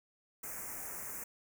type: band-stop noise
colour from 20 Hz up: white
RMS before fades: -43 dBFS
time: 0.43-1.24 s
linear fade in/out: 5 ms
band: 2300 to 6100 Hz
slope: 48 dB/octave
effects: none